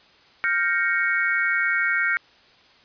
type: chord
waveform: sine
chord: G half-diminished seventh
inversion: third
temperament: equal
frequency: 1396.9 / 1568 / 1864.7 / 2217 Hz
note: F6 / G6 / Bb6 / Db7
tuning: 0 / 0 / 0 / 0 cents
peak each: -25 dBFS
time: 0.44-2.17 s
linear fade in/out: 0 ms
effects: white hiss -54 dBFS RMS until 2.84 s + resampled to 11025 Hz

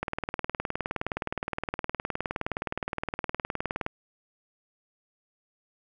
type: click train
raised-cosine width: 0.5 ms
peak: -14 dBFS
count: 75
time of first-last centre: 0.03-3.864 s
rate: 19.3 Hz
effects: none

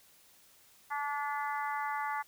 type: harmonic tone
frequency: 288.9 Hz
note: D4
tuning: 28 cents flat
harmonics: 3 / 4 / 5 / 6 / 7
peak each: -35 / -38 / -42 / -43 / -43 dBFS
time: 0.9-2.23 s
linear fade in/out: 20 ms
effects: white hiss -62 dBFS RMS until 2.27 s

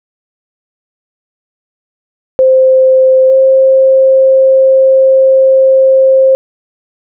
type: tone pair in turn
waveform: sine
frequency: 522 / 529.9 Hz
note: C5 / C5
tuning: -4 / +22 cents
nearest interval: unison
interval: 26 cents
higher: second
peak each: -3 dBFS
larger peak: neither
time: 2.39-3.3 / 3.3-6.35 s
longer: second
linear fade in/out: 0 ms
effects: none

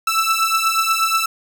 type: beating tone pair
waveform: sawtooth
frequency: 1318.5 / 1326.8 Hz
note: E6 / E6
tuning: 0 / +11 cents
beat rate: 8.3 Hz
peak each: -15 dBFS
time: 0.07-1.26 s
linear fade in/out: 5 ms
effects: none

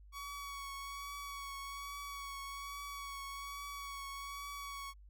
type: tone with vibrato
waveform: sawtooth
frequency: 1123 Hz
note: C#6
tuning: 22 cents sharp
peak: -39 dBFS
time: 0.12-4.94 s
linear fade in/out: 50 ms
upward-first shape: triangle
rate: 1.2 Hz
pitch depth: 26 cents each way
effects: added 50 Hz sine -54 dBFS peak until 5.09 s + MP3 96 kbps

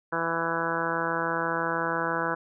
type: harmonic tone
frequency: 166.1 Hz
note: E3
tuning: 13 cents sharp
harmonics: 1 / 2 / 3 / 4 / 5 / 6 / 7 / 8 / 9 / 10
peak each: -38 / -35 / -33 / -36 / -37 / -32 / -37 / -34 / -32 / -37 dBFS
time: 0.12-2.35 s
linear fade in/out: 10 ms
effects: none

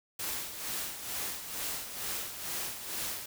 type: noise with tremolo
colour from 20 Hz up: white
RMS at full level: -35 dBFS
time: 0.19-3.26 s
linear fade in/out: 5 ms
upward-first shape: sine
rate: 2.2 Hz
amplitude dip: 60%
effects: none

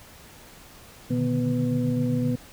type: tone cluster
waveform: sine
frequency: 121.8 / 145.9 / 153.6 / 245.6 / 497.7 Hz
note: B2 / D3 / D#3 / B3 / B4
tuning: -24 / -11 / -22 / -9 / +13 cents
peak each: -27 / -33 / -31 / -24 / -33 dBFS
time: 1.1-2.36 s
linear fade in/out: 10 ms
effects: pink hiss -48 dBFS RMS until 2.52 s

